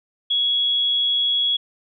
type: tone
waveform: sine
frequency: 3344 Hz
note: G#7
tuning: 11 cents sharp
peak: -17 dBFS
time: 0.3-1.57 s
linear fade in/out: 10 ms
effects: none